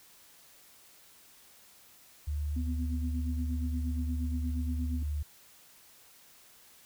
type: tone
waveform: sine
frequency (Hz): 74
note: D2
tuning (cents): +14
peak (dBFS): -30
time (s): 2.27-5.23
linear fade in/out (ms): 10
type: tone with tremolo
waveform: sine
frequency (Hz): 249.5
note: B3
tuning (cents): +18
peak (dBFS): -33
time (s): 2.56-5.03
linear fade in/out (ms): 5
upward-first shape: sine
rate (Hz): 8.5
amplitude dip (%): 75
effects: white hiss -58 dBFS RMS until 6.85 s